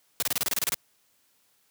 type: noise bursts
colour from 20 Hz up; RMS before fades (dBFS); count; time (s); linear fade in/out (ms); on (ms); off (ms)
white; -26; 11; 0.2-0.744; 0; 24; 28
effects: white hiss -67 dBFS RMS until 1.7 s + high-pass 80 Hz 12 dB/octave